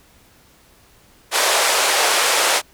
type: band-pass noise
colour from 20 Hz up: pink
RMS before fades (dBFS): -17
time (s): 1.31-2.62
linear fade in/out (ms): 50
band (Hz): 500 to 11000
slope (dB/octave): 24
effects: pink hiss -52 dBFS RMS until 2.73 s